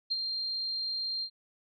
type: tone with ADSR envelope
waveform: sine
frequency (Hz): 4186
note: C8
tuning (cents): 0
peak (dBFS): -26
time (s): 0.1-1.3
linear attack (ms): 18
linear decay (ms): 34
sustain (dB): -5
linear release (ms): 75
effects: none